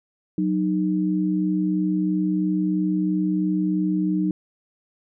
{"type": "tone pair together", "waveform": "sine", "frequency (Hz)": [185, 308], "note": ["F#3", "D#4"], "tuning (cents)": [0, -17], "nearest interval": "major sixth", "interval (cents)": 883, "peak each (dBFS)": -22, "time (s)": [0.38, 4.31], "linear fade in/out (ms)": 2, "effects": []}